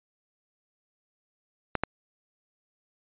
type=clicks; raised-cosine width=0.5 ms; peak=-10 dBFS; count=2; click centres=1.753 / 1.836 s; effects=resampled to 8000 Hz